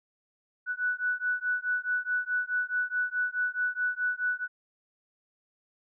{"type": "beating tone pair", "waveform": "sine", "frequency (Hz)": [1480, 1484.7], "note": ["F#6", "F#6"], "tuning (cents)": [0, 6], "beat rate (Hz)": 4.7, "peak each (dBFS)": -30, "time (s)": [0.66, 4.48], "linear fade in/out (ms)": 50, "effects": []}